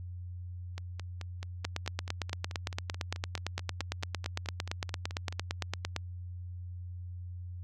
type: two click trains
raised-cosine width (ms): 0.2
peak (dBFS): -15 / -24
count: 39 / 22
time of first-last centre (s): 1.65-5.963 / 0.78-5.325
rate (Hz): 8.81 / 4.62
effects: added 89 Hz sine -39 dBFS peak until 7.63 s